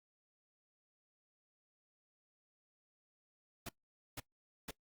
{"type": "noise bursts", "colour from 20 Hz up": "pink", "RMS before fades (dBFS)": -44, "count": 3, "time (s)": [3.66, 4.71], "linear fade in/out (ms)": 5, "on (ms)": 30, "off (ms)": 480, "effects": ["noise-tail reverb RT60 0.1 s tail -21 dB re dry", "Opus 48 kbps"]}